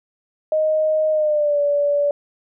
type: tone with pitch glide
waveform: sine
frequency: 622.3 to 577.3 Hz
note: D#5 to D5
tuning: 0 to -30 cents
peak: -15 dBFS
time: 0.52-2.11 s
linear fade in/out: 2 ms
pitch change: -130 cents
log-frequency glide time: 1.11-1.6 s
effects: none